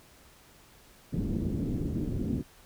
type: low-pass noise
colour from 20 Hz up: white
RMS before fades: -31 dBFS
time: 1.12-2.43 s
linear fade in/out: 20 ms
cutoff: 290 Hz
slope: 24 dB/octave
effects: pink hiss -57 dBFS RMS until 2.65 s